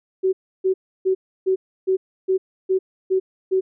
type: tone bursts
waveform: sine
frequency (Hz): 377.8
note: F#4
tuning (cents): +36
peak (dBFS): -15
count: 9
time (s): 0.23-3.61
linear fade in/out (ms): 20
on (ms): 100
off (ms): 310
effects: none